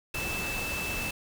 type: tone in noise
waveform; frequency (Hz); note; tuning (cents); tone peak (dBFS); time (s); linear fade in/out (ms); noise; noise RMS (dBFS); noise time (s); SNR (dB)
sine; 2637; E7; 0; -33; 0.14-1.11; 5; pink; -35; 0.14-1.11; -1
effects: none